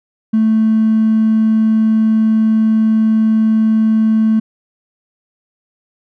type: tone with hard clipping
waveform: triangle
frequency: 220 Hz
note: A3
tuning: in tune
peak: -9 dBFS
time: 0.33-4.4 s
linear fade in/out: 10 ms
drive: 3 dB
effects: none